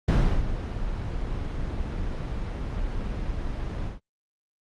brown noise with ADSR envelope, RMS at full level -17 dBFS, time 0.08-4 s, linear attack 6 ms, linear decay 340 ms, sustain -12 dB, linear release 140 ms, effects low-pass 5000 Hz 12 dB/octave + Opus 32 kbps

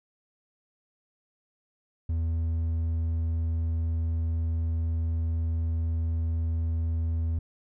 sine tone with hard clipping, 82 Hz, E2, 9 cents flat, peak -26 dBFS, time 2.09-7.39 s, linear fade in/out 5 ms, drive 3 dB, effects none

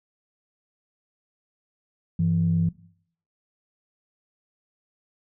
sine tone pair together, 98.3 / 167 Hz, G2 / E3, +5 / +23 cents, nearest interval major sixth, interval 918 cents, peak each -25 / -20 dBFS, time 2.19-2.69 s, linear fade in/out 5 ms, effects noise-tail reverb RT60 0.6 s tail -19 dB re dry + tanh soft clip ceiling -12 dBFS

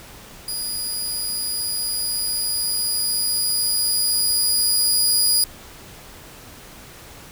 20% pulse tone with level ramp, 4898 Hz, D#8, 28 cents flat, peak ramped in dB -19 to -9 dBFS, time 0.48-5.44 s, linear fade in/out 2 ms, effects pink hiss -42 dBFS RMS until 7.31 s

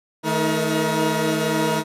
20% pulse tone cluster, 157 / 219.3 / 317.6 / 475.7 Hz, D#3 / A3 / D#4 / A#4, +16 / -6 / +36 / +35 cents, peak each -20 dBFS, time 0.23-1.84 s, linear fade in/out 50 ms, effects resampled to 32000 Hz

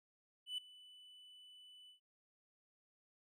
triangle tone with ADSR envelope, 2988 Hz, F#7, 16 cents sharp, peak -36 dBFS, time 0.46-2 s, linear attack 120 ms, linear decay 4 ms, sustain -20 dB, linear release 110 ms, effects none

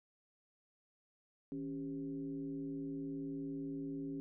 sine tone with frequency modulation, 277.2 Hz, C#4, in tune, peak -39 dBFS, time 1.52-4.2 s, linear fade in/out 0 ms, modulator 119 Hz, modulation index 0.68, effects none

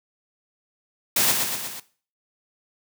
white noise with echo, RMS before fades -20 dBFS, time 1.16-1.32 s, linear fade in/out 5 ms, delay 120 ms, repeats 4, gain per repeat -4 dB, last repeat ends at 1.8 s, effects noise-tail reverb RT60 0.4 s tail -17 dB re dry + high-pass 100 Hz 12 dB/octave

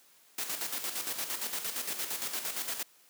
white noise with tremolo, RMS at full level -34 dBFS, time 0.38-2.83 s, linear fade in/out 5 ms, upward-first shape square, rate 8.7 Hz, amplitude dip 55%, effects white hiss -62 dBFS RMS until 3.09 s + high-pass 200 Hz 12 dB/octave

